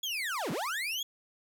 35% pulse linear two-way sweep, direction down then up, 3400 to 130.81 to 3400 Hz, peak -30 dBFS, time 0.03-1.03 s, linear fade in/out 5 ms, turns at 0.51 s, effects none

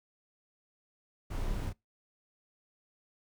brown noise with echo, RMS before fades -36 dBFS, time 1.3-1.7 s, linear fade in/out 10 ms, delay 31 ms, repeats 1, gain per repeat -4 dB, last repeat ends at 1.731 s, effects noise-tail reverb RT60 0.2 s tail -24 dB re dry

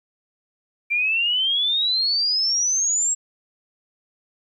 sine exponential sweep, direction up, 2349 to 7670 Hz, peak -18 dBFS, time 0.9-3.15 s, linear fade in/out 20 ms, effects 10-bit

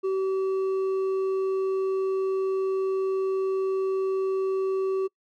sine tone with hard clipping, 382.6 Hz, G4, 42 cents flat, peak -24 dBFS, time 0.03-5.08 s, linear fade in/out 20 ms, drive 4 dB, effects noise-tail reverb RT60 0.1 s tail -26 dB re dry + MP3 96 kbps

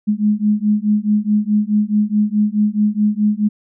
sine beating tone pair, 207.7 / 212.4 Hz, G#3 / G#3, 0 / +39 cents, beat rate 4.7 Hz, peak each -16 dBFS, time 0.07-3.49 s, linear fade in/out 20 ms, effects none

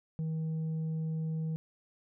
sine tone with tanh clipping, 159.4 Hz, D#3, 42 cents sharp, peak -32 dBFS, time 0.19-1.56 s, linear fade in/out 0 ms, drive 3 dB, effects none

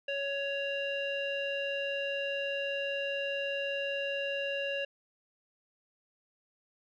square tone with low-pass filter, 557 Hz, C#5, 8 cents sharp, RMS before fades -34 dBFS, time 0.08-4.85 s, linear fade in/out 5 ms, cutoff 2600 Hz, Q 6, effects none

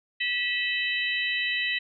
harmonic tone with a mistuned harmonic, 651 Hz, E5, 22 cents flat, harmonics 3 / 4 / 5 / 6, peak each -28 / -30 / -32 / -34 dBFS, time 0.2-1.79 s, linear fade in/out 10 ms, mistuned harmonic 5, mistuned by -110 cents, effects none

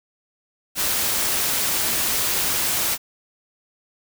white noise, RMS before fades -22 dBFS, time 0.75-2.98 s, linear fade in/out 50 ms, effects none

